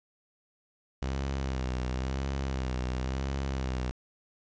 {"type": "tone with vibrato", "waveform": "sawtooth", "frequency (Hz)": 65.41, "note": "C2", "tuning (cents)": 0, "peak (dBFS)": -26, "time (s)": [1.02, 3.91], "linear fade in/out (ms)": 0, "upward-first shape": "sine", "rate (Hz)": 0.96, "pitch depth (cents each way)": 70, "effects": ["resampled to 16000 Hz", "10-bit"]}